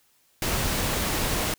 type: noise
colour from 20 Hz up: pink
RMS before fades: -26 dBFS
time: 0.42-1.54 s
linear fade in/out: 2 ms
effects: white hiss -64 dBFS RMS until 1.58 s